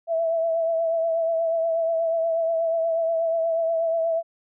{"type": "tone with vibrato", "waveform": "sine", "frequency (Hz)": 659.3, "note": "E5", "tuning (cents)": 0, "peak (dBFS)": -20, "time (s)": [0.07, 4.23], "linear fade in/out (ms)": 50, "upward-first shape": "triangle", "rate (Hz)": 8.3, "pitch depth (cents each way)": 38, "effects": []}